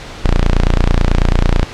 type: tone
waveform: sawtooth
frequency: 29.14 Hz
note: A#0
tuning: in tune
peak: -5 dBFS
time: 0.24-1.64 s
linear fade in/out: 10 ms
effects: pink hiss -30 dBFS RMS until 1.73 s + low-pass 5000 Hz 12 dB/octave